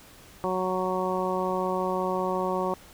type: harmonic tone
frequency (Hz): 185.1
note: F#3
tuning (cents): +1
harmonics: 1 / 2 / 3 / 4 / 5 / 6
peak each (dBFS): -33 / -30 / -31 / -34 / -32 / -33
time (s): 0.44-2.74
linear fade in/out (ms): 0
effects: pink hiss -51 dBFS RMS until 2.93 s